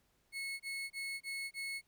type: tone bursts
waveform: 35% pulse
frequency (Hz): 2190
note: C#7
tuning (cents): -22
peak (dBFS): -37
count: 5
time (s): 0.32-1.816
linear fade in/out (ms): 50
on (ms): 280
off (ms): 24
effects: pink hiss -75 dBFS RMS until 1.87 s